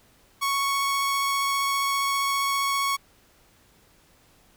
sawtooth tone with vibrato, 1108.7 Hz, C#6, in tune, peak -19 dBFS, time 0.41-2.97 s, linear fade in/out 20 ms, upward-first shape sine, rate 15 Hz, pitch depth 8 cents each way, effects pink hiss -59 dBFS RMS until 4.56 s

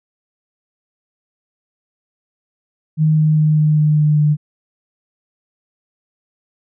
sine tone with pitch steps, 155.56 / 154.57 / 153.6 / 152.62 / 151.66 / 150.7 / 149.74 Hz, D#3 / D#3 / D#3 / D#3 / D#3 / D3 / D3, 0 / -11 / -22 / -33 / -44 / +45 / +34 cents, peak -10 dBFS, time 2.97-4.37 s, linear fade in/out 50 ms, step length 200 ms, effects none

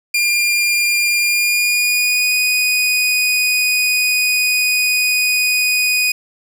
sawtooth tone with pitch glide, 2403 to 2482 Hz, D7 to D#7, +39 to -5 cents, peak -10 dBFS, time 0.14-6.12 s, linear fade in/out 5 ms, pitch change +56 cents, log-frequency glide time 1.22-2.35 s, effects none

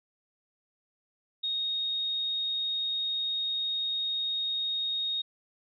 sine tone, 3729 Hz, A#7, in tune, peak -28 dBFS, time 1.43-5.22 s, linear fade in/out 10 ms, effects none

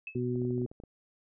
sine tone with exponential decay, 2600 Hz, E7, 24 cents flat, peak -34 dBFS, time 0.07-0.2 s, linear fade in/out 2 ms, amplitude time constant 27 ms
harmonic tone, 123.47 Hz, B2, in tune, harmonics 1 / 2 / 3, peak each -33 / -33 / -33 dBFS, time 0.15-0.66 s, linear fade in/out 5 ms
clicks, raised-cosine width 2 ms, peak -34 dBFS, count 10, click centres 0.357 / 0.418 / 0.451 / 0.507 / 0.58 / 0.617 / 0.662 / 0.715 / 0.801 / 0.837 s
effects none

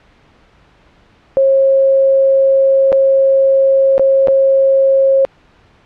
sine tone with dropouts, 540 Hz, C#5, 45 cents flat, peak -7 dBFS, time 1.37-5.25 s, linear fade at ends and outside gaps 0 ms, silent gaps 2.92-2.927 / 3.98-3.995 / 4.273-4.283 s, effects pink hiss -49 dBFS RMS until 5.85 s + low-pass 3000 Hz 12 dB/octave

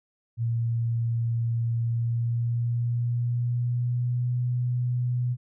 sine tone with pitch glide, 116.3 to 123.22 Hz, A#2 to B2, -4 to -4 cents, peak -23 dBFS, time 0.37-5.37 s, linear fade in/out 50 ms, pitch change +100 cents, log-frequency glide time 1.8-4.34 s, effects none

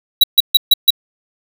square tone bursts, 3888 Hz, B7, 28 cents flat, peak -5 dBFS, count 5, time 0.21-0.905 s, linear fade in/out 5 ms, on 27 ms, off 140 ms, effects none

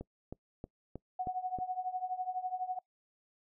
click train, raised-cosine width 2 ms, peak -28 dBFS, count 6, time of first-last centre 0.01-1.587 s, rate 3.17 Hz
sine tone with tremolo, 738 Hz, F#5, 5 cents flat, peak -30 dBFS, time 1.19-2.79 s, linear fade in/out 5 ms, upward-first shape triangle, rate 12 Hz, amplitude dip 90%
effects noise-tail reverb RT60 0.1 s tail -23 dB re dry

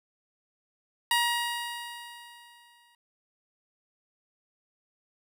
15% pulse tone with exponential decay, 950 Hz, A#5, 33 cents sharp, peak -15 dBFS, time 1.11-2.95 s, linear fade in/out 2 ms, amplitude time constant 400 ms, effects none

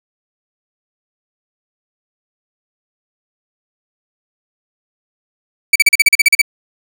40% pulse tone bursts, 2299 Hz, D7, 37 cents flat, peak -4 dBFS, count 11, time 5.73-6.417 s, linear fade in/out 5 ms, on 27 ms, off 39 ms, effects none

